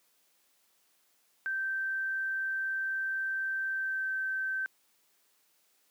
sine tone with pitch glide, 1559 to 1548.2 Hz, G6 to G6, -10 to -22 cents, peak -30 dBFS, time 1.46-4.66 s, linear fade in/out 0 ms, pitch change -12 cents, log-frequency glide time 3.7-4.1 s, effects white hiss -70 dBFS RMS until 5.9 s + high-pass 200 Hz 12 dB/octave

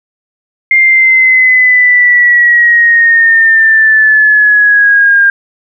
sine linear sweep, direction down, 2114 to 1602 Hz, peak -3 dBFS, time 0.71-5.3 s, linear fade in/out 2 ms, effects none

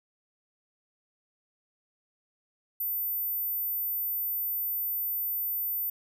sine tone, 14100 Hz, A9, 2 cents sharp, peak -28 dBFS, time 2.8-5.9 s, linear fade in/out 5 ms, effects none

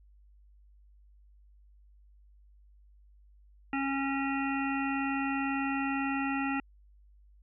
harmonic tone, 273.8 Hz, C#4, 21 cents flat, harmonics 1 / 3 / 5 / 7 / 9 / 10, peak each -31 / -36 / -38 / -39 / -41 / -41 dBFS, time 3.73-6.6 s, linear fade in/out 2 ms, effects added 50 Hz sine -56 dBFS peak until 7.42 s

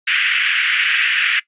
white band-pass noise, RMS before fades -17 dBFS, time 0.07-1.4 s, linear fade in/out 10 ms, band 1500 to 3000 Hz, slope 48 dB/octave, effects noise-tail reverb RT60 0.1 s tail -19 dB re dry + resampled to 8000 Hz

